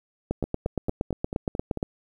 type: two click trains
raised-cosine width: 2 ms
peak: -17 / -12 dBFS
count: 7 / 14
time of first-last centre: 0.44-1.773 / 0.31-1.829 s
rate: 4.5 / 8.56 Hz
effects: 9-bit